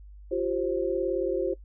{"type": "tone cluster", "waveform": "sine", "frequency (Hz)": [347.3, 385.7, 530], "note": ["F4", "G4", "C5"], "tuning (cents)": [-10, -28, 22], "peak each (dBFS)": -29, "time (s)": [0.31, 1.54], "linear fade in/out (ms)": 10, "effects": ["noise-tail reverb RT60 0.1 s tail -19 dB re dry", "added 50 Hz sine -44 dBFS peak until 1.64 s"]}